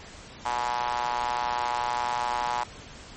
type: tone with high-pass filter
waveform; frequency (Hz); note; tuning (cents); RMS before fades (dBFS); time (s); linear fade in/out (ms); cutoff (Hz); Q
sawtooth; 121.3; B2; -31; -28; 0.45-2.64; 10; 890; 6.3
effects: pink hiss -45 dBFS RMS until 3.16 s + MP3 32 kbps